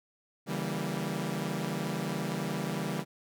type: chord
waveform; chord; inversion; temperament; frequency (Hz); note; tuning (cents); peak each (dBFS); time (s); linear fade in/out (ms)
sawtooth; C# diminished seventh; none; equal with one note detuned; 141.91 / 164.81 / 196 / 233.1; C#3 / E3 / G3 / Bb3; +41 / 0 / 0 / 0; -34 / -32 / -32 / -35; 0.46-3.05; 50
effects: none